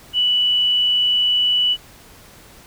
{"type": "tone", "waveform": "sine", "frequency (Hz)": 2960, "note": "F#7", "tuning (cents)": 0, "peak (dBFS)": -14, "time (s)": [0.13, 1.77], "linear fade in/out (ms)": 50, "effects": ["pink hiss -45 dBFS RMS until 2.66 s"]}